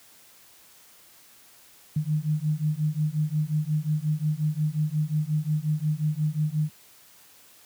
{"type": "beating tone pair", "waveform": "sine", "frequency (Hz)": [150, 155.6], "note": ["D3", "D#3"], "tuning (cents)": [37, 0], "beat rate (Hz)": 5.6, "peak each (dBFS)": -26, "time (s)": [1.96, 6.7], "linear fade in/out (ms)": 5, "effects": ["white hiss -54 dBFS RMS until 7.65 s", "high-pass 60 Hz 12 dB/octave"]}